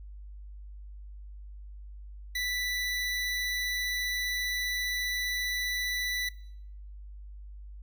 25% pulse tone, 1977 Hz, B6, 1 cent sharp, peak -26 dBFS, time 2.35-6.29 s, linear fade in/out 5 ms, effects noise-tail reverb RT60 0.7 s tail -22 dB re dry + added 50 Hz sine -42 dBFS peak until 7.82 s

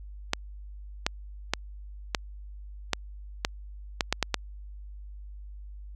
clicks, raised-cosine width 0.2 ms, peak -6 dBFS, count 10, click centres 0.334 / 1.065 / 1.536 / 2.148 / 2.933 / 3.449 / 4.008 / 4.126 / 4.227 / 4.343 s, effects added 50 Hz sine -40 dBFS peak until 5.95 s

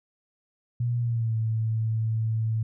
sine tone with pitch glide, 120 to 111.32 Hz, B2 to A2, -49 to +21 cents, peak -23 dBFS, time 0.8-2.63 s, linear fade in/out 5 ms, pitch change -130 cents, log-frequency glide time 0.99-1.35 s, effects none

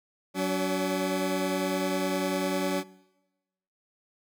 20% pulse tone pair together, 187.1 / 285.6 Hz, F#3 / D4, +20 / -48 cents, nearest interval perfect fifth, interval 732 cents, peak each -24 dBFS, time 0.34-2.84 s, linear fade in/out 50 ms, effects noise-tail reverb RT60 1.0 s tail -22 dB re dry

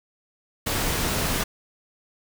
pink noise, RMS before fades -25 dBFS, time 0.66-1.44 s, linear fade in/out 10 ms, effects none

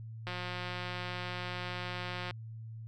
click train, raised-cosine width 0.3 ms, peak -23 dBFS, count 366, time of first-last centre 0.27-2.309 s, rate 179 Hz, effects added 112 Hz sine -42 dBFS peak until 2.87 s

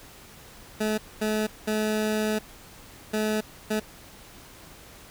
20% pulse tone bursts at uneven times, 215 Hz, A3, 40 cents flat, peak -19 dBFS, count 5, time 0.8-0.98 / 1.21-1.47 / 1.67-2.39 / 3.13-3.41 / 3.7-3.8 s, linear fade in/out 10 ms, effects pink hiss -48 dBFS RMS until 5.1 s

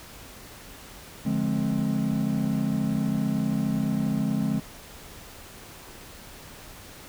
triangle chord, D half-diminished seventh, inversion none, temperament just, 146.83 / 176.2 / 211.4 / 264.3 Hz, D3 / F3 / Ab3 / C4, 0 / +16 / +31 / +18 cents, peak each -28 / -29 / -24 / -28 dBFS, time 1.25-4.6 s, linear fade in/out 10 ms, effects pink hiss -45 dBFS RMS until 7.08 s

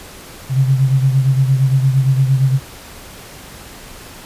sine beating tone pair, 132.3 / 141 Hz, C3 / C#3, +20 / +30 cents, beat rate 8.7 Hz, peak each -11 / -18 dBFS, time 0.49-2.6 s, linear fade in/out 50 ms, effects pink hiss -36 dBFS RMS until 4.25 s + resampled to 32000 Hz

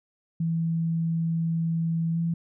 sine tone with pitch glide, 164.81 to 167.3 Hz, E3 to E3, 0 to +26 cents, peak -23 dBFS, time 0.4-2.34 s, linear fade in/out 5 ms, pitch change +26 cents, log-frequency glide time 2.13-2.18 s, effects none

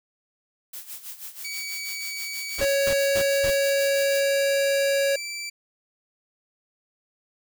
blue noise with tremolo, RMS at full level -36 dBFS, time 0.73-4.21 s, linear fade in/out 5 ms, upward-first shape sine, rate 6.2 Hz, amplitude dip 75%
20% pulse tone with pitch glide, 2272 to 2332 Hz, C#7 to D7, +42 to -13 cents, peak -26 dBFS, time 1.44-5.5 s, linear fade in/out 10 ms, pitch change +45 cents, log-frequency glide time 3-4.66 s
pink noise bursts, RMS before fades -31 dBFS, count 4, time 2.58-3.506 s, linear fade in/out 10 ms, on 74 ms, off 210 ms
square tone, 554.4 Hz, C#5, in tune, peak -21 dBFS, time 2.61-5.16 s, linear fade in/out 5 ms
effects none

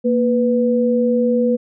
sine tone pair together, 233.4 / 493.9 Hz, A#3 / B4, +2 / 0 cents, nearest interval octave + minor second, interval 1298 cents, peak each -16 / -16 dBFS, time 0.04-1.57 s, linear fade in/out 20 ms, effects none

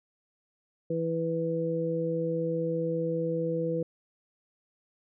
harmonic tone, 164.8 Hz, E3, in tune, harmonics 1 / 2 / 3, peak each -32 / -34 / -29 dBFS, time 0.9-3.83 s, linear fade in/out 5 ms, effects none

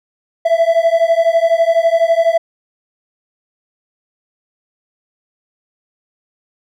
triangle beating tone pair, 659 / 671 Hz, E5 / E5, -1 / +31 cents, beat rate 12 Hz, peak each -11 dBFS, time 0.45-2.38 s, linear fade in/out 10 ms, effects none

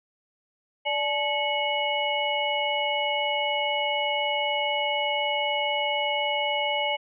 sine tone cluster, 585 / 860 / 2199 / 2926 Hz, D5 / A5 / C#7 / F#7, -7 / -40 / -14 / -20 cents, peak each -29 dBFS, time 0.85-6.97 s, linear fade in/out 20 ms, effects none

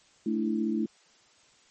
sine chord, A suspended fourth, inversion none, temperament just, 220 / 293.3 / 330 Hz, A3 / D4 / E4, 0 / -2 / +2 cents, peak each -28 / -33 / -30 dBFS, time 0.26-0.86 s, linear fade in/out 5 ms, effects white hiss -61 dBFS RMS until 1.7 s + MP3 32 kbps

